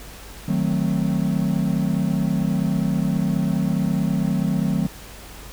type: chord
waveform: triangle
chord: D# diminished seventh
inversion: none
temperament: equal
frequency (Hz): 155.56 / 185 / 220 / 261.6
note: D#3 / F#3 / A3 / C4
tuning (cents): 0 / 0 / 0 / 0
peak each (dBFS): -22 / -20 / -23 / -26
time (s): 0.48-4.87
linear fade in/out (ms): 5
effects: added 50 Hz sine -41 dBFS peak until 5.52 s + pink hiss -41 dBFS RMS until 5.52 s